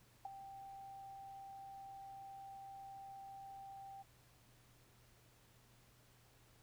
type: tone with ADSR envelope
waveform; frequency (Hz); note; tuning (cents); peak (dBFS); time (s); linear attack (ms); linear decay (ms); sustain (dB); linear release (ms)
sine; 784; G5; 0; -39; 0.25-4.03; 4; 14; -11; 17
effects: added 120 Hz sine -70 dBFS peak until 6.62 s + pink hiss -69 dBFS RMS until 6.62 s